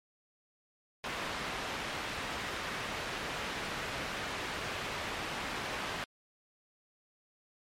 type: low-pass noise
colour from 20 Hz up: white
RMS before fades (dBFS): -38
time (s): 1.04-6.04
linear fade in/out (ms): 0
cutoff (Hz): 2400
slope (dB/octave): 12
effects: MP3 64 kbps